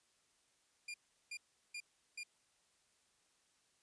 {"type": "tone bursts", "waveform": "sawtooth", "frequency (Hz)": 2405, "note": "D7", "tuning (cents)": 41, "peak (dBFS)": -40, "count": 4, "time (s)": [0.88, 2.234], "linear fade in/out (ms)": 5, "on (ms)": 61, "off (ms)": 370, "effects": ["white hiss -75 dBFS RMS until 3.82 s", "resampled to 22050 Hz"]}